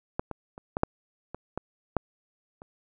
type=clicks; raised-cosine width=1 ms; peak=-13 / -20 / -28 / -14 / -7 / -22 / -17 / -9 / -30 dBFS; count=9; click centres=0.195 / 0.313 / 0.579 / 0.769 / 0.834 / 1.346 / 1.576 / 1.967 / 2.619 s; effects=none